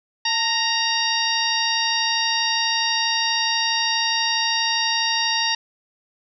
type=harmonic tone with a mistuned harmonic; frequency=932.3 Hz; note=A#5; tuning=in tune; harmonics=1 / 2 / 3 / 4 / 5 / 6; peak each=-26 / -26 / -26 / -26 / -26 / -26 dBFS; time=0.25-5.55 s; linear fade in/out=5 ms; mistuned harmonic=1; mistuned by=-59 cents; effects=none